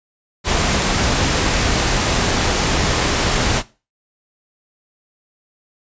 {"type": "noise", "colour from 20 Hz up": "pink", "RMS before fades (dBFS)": -17, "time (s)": [0.44, 3.63], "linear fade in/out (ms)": 50, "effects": ["noise-tail reverb RT60 0.3 s tail -18 dB re dry", "resampled to 16000 Hz"]}